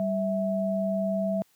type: tone pair together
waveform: sine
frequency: 194.73 / 655 Hz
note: G3 / E5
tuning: -11 / -11 cents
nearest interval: octave + major sixth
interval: 2100 cents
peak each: -27 dBFS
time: 0-1.42 s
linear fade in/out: 0 ms
effects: white hiss -65 dBFS RMS until 1.55 s + high-pass 100 Hz 12 dB/octave